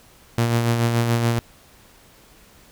sawtooth tone with tremolo, 117.3 Hz, A#2, 11 cents sharp, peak -12 dBFS, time 0.38-1.39 s, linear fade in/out 0 ms, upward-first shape sine, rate 7 Hz, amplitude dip 40%, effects pink hiss -51 dBFS RMS until 2.71 s

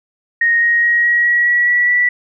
sine tone with pitch steps, 1864.7 / 1877.7 / 1890.7 / 1903.9 / 1917.1 / 1930.5 / 1943.9 / 1957.4 Hz, A#6 / A#6 / A#6 / A#6 / A#6 / B6 / B6 / B6, 0 / +12 / +24 / +36 / +48 / -40 / -28 / -16 cents, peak -10 dBFS, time 0.41-2.09 s, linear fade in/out 5 ms, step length 210 ms, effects none

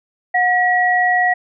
sine tone pair together, 726 / 1919.2 Hz, F#5 / A#6, -33 / +50 cents, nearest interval octave + perfect fourth, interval 1683 cents, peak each -15 dBFS, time 0.34-1.34 s, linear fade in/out 10 ms, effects none

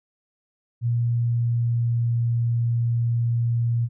sine tone with pitch glide, 118.6 to 117.71 Hz, A#2 to A#2, +30 to +17 cents, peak -19 dBFS, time 0.81-3.89 s, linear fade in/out 50 ms, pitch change -13 cents, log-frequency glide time 1-2.18 s, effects none

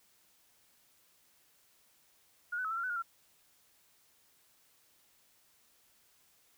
sine tone with pitch steps, 1433 / 1503 / 1290 / 1338 / 1382 / 1503 / 1424 / 1360 Hz, F6 / F#6 / E6 / E6 / F6 / F#6 / F6 / F6, +44 / +27 / -38 / +25 / -19 / +27 / +33 / -46 cents, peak -33 dBFS, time 2.52-3.024 s, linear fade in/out 10 ms, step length 63 ms, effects white hiss -68 dBFS RMS until 6.57 s

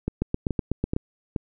two click trains, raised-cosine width 3 ms, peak -12 / -10 dBFS, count 4 / 7, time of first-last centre 0.08-1.362 / 0.22-0.964 s, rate 2.34 / 8.06 Hz, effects none

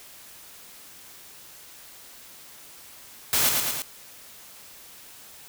white noise with echo, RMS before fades -22 dBFS, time 3.33-3.49 s, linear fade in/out 0 ms, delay 110 ms, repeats 3, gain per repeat -3 dB, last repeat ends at 3.82 s, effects white hiss -47 dBFS RMS until 5.48 s

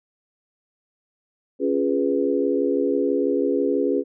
sine chord, C# dominant seventh, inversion none, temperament equal, 277.2 / 349.2 / 415.3 / 493.9 Hz, C#4 / E#4 / G#4 / B4, 0 / 0 / 0 / 0 cents, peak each -23 / -26 / -23 / -25 dBFS, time 1.59-4.04 s, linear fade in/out 50 ms, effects none

